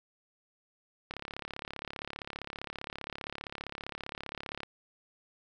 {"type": "click train", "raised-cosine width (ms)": 0.3, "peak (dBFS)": -22, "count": 125, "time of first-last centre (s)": [1.11, 4.633], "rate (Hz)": 35.2, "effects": []}